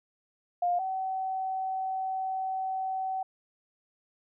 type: tone pair in turn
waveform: sine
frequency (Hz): 706 / 759.8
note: F5 / F#5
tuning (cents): +19 / +46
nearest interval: minor second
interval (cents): 127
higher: second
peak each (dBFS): -24 / -29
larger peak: first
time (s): 0.62-0.79 / 0.79-3.23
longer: second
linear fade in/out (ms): 5
effects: none